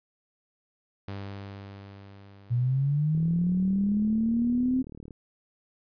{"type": "tone with exponential decay", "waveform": "sawtooth", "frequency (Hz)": 99.2, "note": "G2", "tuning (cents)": 21, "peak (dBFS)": -30, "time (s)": [1.08, 4.49], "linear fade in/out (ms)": 0, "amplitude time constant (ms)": 740}
{"type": "linear sweep", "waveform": "sine", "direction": "up", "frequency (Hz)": [117.3, 261.6], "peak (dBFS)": -22, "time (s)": [2.5, 4.83], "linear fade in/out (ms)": 20}
{"type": "click train", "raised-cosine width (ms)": 3, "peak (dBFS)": -30, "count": 75, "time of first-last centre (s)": [3.15, 5.108], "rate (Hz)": 37.8}
{"effects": ["resampled to 11025 Hz"]}